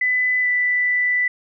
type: tone with pitch glide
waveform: sine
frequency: 2002 to 1982.4 Hz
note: B6 to B6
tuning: +23 to +6 cents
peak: -16 dBFS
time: 0.01-1.28 s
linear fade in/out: 5 ms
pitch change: -17 cents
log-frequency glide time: 0.41-0.47 s
effects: none